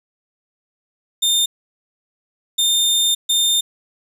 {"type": "tone bursts at uneven times", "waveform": "sawtooth", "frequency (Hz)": 3622, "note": "A7", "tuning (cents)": 49, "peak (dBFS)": -11, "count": 3, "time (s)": [[1.22, 1.46], [2.58, 3.15], [3.29, 3.61]], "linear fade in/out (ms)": 10, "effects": ["resampled to 32000 Hz", "8-bit"]}